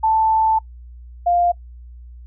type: tone pair in turn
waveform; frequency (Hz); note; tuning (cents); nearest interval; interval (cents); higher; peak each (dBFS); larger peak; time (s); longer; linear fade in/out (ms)
sine; 882 / 700; A5 / F5; +4 / +4; major third; 400; first; -13; neither; 0.03-0.59 / 1.26-1.52; first; 10
effects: noise-tail reverb RT60 0.1 s tail -23 dB re dry + added 60 Hz sine -36 dBFS peak until 2.26 s